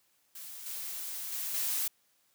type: noise with level steps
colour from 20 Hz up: blue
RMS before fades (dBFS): -45 / -39 / -36 / -32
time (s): 0.35-1.88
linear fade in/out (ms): 5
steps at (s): 0.66 / 1.32 / 1.54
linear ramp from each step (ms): 5
effects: white hiss -71 dBFS RMS until 2.34 s + high-pass 100 Hz 12 dB/octave

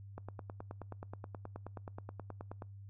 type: click train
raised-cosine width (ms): 1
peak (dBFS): -30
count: 24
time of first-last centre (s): 0.18-2.622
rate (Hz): 9.42
effects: noise-tail reverb RT60 0.3 s tail -26 dB re dry + added 99 Hz sine -48 dBFS peak until 2.89 s

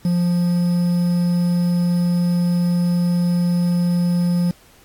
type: tone with quantisation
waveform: triangle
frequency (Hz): 175.1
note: F3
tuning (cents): +5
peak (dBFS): -13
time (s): 0.05-4.51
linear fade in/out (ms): 2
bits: 6
effects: pink hiss -51 dBFS RMS until 4.84 s + AAC 64 kbps

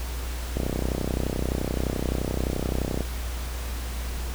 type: click train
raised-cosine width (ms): 2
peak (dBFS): -13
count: 78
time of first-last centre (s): 0.57-3.007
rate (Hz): 31.6
effects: added 60 Hz sine -29 dBFS peak until 4.34 s + pink hiss -38 dBFS RMS until 4.34 s

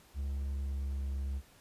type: tone with pitch glide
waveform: triangle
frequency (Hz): 69.3 to 68.23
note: C#2 to C#2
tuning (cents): 0 to -27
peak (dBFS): -31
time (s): 0.14-1.42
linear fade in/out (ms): 50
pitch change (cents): -27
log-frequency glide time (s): 0.28-1.14
effects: pink hiss -61 dBFS RMS until 1.6 s + resampled to 32000 Hz

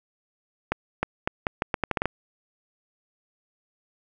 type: accelerating click train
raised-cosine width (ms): 0.5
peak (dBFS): -8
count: 11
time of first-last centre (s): 0.72-2.056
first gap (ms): 310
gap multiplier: 0.79
effects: none

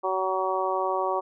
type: harmonic tone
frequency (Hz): 188.3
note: F#3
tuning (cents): +31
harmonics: 2 / 3 / 4 / 5 / 6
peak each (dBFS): -30 / -30 / -30 / -30 / -30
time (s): 0.03-1.21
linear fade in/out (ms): 20
effects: none

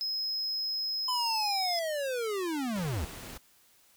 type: tone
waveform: triangle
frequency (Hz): 5120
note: D#8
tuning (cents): +49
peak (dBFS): -29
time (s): 0.01-1.79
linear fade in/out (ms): 0
type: linear sweep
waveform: square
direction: down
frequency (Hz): 1016 to 62.9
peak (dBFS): -31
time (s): 1.08-3.05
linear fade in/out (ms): 5
type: noise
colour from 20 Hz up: pink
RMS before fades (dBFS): -44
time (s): 2.75-3.38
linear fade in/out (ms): 10
effects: white hiss -63 dBFS RMS until 3.96 s

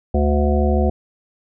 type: harmonic tone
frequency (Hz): 73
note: D2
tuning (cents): -10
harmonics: 1 / 3 / 5 / 7 / 9 / 10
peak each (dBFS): -16 / -21 / -23 / -24 / -26 / -26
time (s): 0.14-0.9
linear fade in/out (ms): 5
effects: none

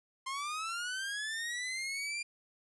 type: linear sweep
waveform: sawtooth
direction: up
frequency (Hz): 1046.5 to 2400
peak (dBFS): -32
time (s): 0.26-2.23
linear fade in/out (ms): 10
effects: resampled to 24000 Hz + 12-bit

